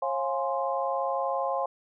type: chord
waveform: sine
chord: Db major seventh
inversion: none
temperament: equal with one note detuned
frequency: 541.4 / 698.5 / 830.6 / 1046.5 Hz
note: Db5 / F5 / Ab5 / C6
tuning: -41 / 0 / 0 / 0 cents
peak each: -30 / -32 / -32 / -32 dBFS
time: 0.02-1.66 s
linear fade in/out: 5 ms
effects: none